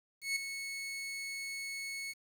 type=tone with ADSR envelope; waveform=sawtooth; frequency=2201 Hz; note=C#7; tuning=13 cents flat; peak=-26 dBFS; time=0.21-2.14 s; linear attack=150 ms; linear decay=8 ms; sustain=-9 dB; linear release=32 ms; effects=low-pass 12000 Hz 12 dB/octave + 9-bit